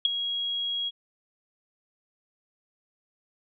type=tone with ADSR envelope; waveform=sine; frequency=3300 Hz; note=G#7; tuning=12 cents flat; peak=-15 dBFS; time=0.05-0.91 s; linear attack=3 ms; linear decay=13 ms; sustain=-12 dB; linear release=33 ms; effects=none